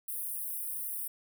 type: high-pass noise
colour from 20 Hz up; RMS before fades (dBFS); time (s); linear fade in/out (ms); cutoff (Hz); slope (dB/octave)
white; -37; 0.08-1.08; 5; 9000; 96
effects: none